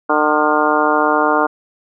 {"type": "harmonic tone with a mistuned harmonic", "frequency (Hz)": 151.2, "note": "D#3", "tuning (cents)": -49, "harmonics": [2, 3, 4, 5, 6, 7, 8, 9], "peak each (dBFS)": [-20, -20, -20, -20, -20, -20, -20, -20], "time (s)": [0.09, 1.47], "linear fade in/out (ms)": 10, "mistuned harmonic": 9, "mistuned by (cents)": 62, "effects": []}